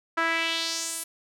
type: tone with band-pass filter sweep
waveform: sawtooth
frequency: 329.6 Hz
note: E4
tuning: in tune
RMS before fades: -28 dBFS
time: 0.17-1.04 s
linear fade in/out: 10 ms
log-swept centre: 1400 to 11000 Hz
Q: 2.4
effects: none